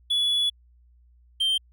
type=tone pair in turn; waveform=triangle; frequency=3410 / 3151 Hz; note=G#7 / G7; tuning=+45 / +8 cents; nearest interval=minor second; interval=137 cents; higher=first; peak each=-19 dBFS; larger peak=neither; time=0.1-0.5 / 1.4-1.58 s; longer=first; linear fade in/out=10 ms; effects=added 60 Hz sine -54 dBFS peak until 1.72 s